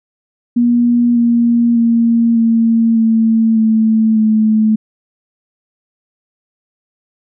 sine tone with pitch steps, 239.4 / 235.6 / 231.8 / 228.1 / 224.4 / 220.8 / 217.3 Hz, A#3 / A#3 / A#3 / A#3 / A3 / A3 / A3, +46 / +19 / -10 / -37 / +34 / +6 / -21 cents, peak -8 dBFS, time 0.56-4.76 s, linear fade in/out 10 ms, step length 600 ms, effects none

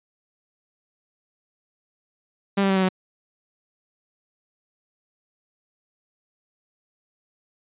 sawtooth tone with pitch steps, 198.2 / 195.13 / 192.11 / 189.14 / 186.21 Hz, G3 / G3 / G3 / F#3 / F#3, +19 / -8 / -35 / +38 / +11 cents, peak -14 dBFS, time 2.57-2.89 s, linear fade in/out 10 ms, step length 64 ms, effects resampled to 8000 Hz

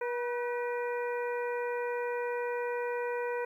harmonic tone with a mistuned harmonic, 482.9 Hz, B4, 39 cents flat, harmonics 1 / 2 / 3 / 4 / 5, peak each -32 / -38 / -42 / -44 / -46 dBFS, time 0.01-3.45 s, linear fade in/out 5 ms, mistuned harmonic 3, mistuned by +64 cents, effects 11-bit

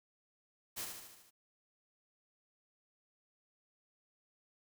white noise with echo, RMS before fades -41 dBFS, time 0.76-0.86 s, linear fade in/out 20 ms, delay 75 ms, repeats 6, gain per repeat -4 dB, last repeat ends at 1.31 s, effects none

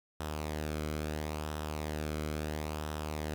sawtooth tone with flanger, 76.4 Hz, D#2, 31 cents flat, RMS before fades -37 dBFS, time 0.2-3.34 s, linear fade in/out 0 ms, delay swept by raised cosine 0.44 to 1.12 ms, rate 0.74 Hz, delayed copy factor -0.5, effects 10-bit

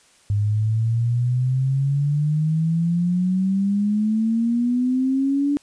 sine exponential sweep, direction up, 101.4 to 290 Hz, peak -17 dBFS, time 0.3-5.57 s, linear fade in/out 0 ms, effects white hiss -55 dBFS RMS until 5.62 s + resampled to 22050 Hz

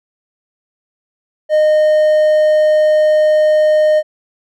triangle tone, 614 Hz, D#5, 23 cents flat, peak -6 dBFS, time 1.49-4.03 s, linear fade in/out 50 ms, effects none

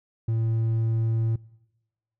sine tone with hard clipping, 113 Hz, A2, 47 cents sharp, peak -23 dBFS, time 0.28-1.36 s, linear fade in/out 5 ms, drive 3 dB, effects noise-tail reverb RT60 1.0 s tail -23 dB re dry

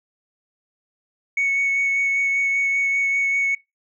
sine tone with vibrato, 2217 Hz, C#7, in tune, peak -16 dBFS, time 1.37-3.55 s, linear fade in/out 5 ms, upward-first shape sine, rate 5.1 Hz, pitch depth 10 cents each way, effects noise-tail reverb RT60 0.2 s tail -22 dB re dry + tanh soft clip ceiling -15 dBFS

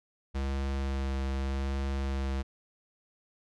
square tone with vibrato, 67.7 Hz, C#2, 40 cents flat, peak -30 dBFS, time 0.34-2.43 s, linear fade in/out 20 ms, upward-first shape sine, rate 0.83 Hz, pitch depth 13 cents each way, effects low-pass 6000 Hz 12 dB/octave

